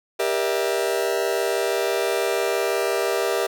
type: chord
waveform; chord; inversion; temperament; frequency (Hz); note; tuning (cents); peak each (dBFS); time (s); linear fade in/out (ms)
40% pulse; E half-diminished seventh; first; just; 395.6 / 474.7 / 593.3 / 659.3; G4 / Bb4 / D5 / E5; +16 / +31 / +18 / 0; -24 / -25 / -28 / -26; 0.19-3.47; 10
effects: none